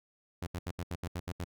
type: tone bursts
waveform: sawtooth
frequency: 87.2 Hz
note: F2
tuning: 2 cents flat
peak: -31 dBFS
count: 9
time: 0.42-1.444 s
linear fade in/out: 5 ms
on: 48 ms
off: 74 ms
effects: none